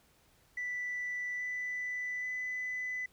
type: tone with pitch steps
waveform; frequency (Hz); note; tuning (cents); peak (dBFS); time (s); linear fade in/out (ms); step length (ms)
sine; 1975.5 / 1989.2 / 2003; B6 / B6 / B6; 0 / +12 / +24; -33; 0.57-3.06; 5; 830
effects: tanh soft clip ceiling -31 dBFS + pink hiss -67 dBFS RMS until 3.12 s